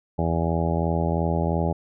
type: harmonic tone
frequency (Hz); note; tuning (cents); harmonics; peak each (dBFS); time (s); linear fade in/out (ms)
82.9; E2; +10; 1 / 2 / 3 / 4 / 5 / 6 / 7 / 8 / 9 / 10; -26 / -25 / -32 / -32 / -31 / -36 / -31 / -34 / -35 / -32; 0.18-1.73; 10
effects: none